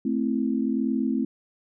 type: chord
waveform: sine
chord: A minor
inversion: none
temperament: equal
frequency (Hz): 220 / 261.6 / 329.6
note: A3 / C4 / E4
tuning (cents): 0 / 0 / 0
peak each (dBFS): -26 / -25 / -30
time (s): 0.05-1.25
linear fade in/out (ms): 5
effects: none